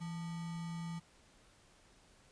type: tone with sample-and-hold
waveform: sine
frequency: 167 Hz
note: E3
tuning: 23 cents sharp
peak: -39 dBFS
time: 0-1 s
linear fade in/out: 20 ms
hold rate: 1050 Hz
effects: pink hiss -65 dBFS RMS until 2.31 s + resampled to 22050 Hz